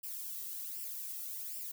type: noise with flanger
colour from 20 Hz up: violet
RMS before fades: -42 dBFS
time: 0.03-1.72 s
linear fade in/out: 10 ms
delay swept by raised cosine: 0.38 to 1.58 ms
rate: 1.3 Hz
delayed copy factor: +0.65
effects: none